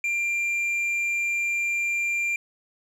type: tone with tanh clipping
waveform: sine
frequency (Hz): 2380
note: D7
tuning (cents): +22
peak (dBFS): -24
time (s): 0.04-2.36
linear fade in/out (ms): 2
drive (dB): 5
effects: none